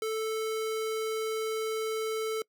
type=tone; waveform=square; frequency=440 Hz; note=A4; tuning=in tune; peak=-30 dBFS; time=0.02-2.42 s; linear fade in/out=2 ms; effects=noise-tail reverb RT60 0.1 s tail -24 dB re dry